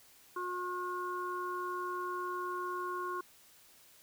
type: harmonic tone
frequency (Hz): 360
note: F#4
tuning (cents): -47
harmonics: 1 / 3 / 4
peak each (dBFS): -40 / -37 / -44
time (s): 0.36-3.21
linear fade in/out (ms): 5
effects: white hiss -61 dBFS RMS until 4.02 s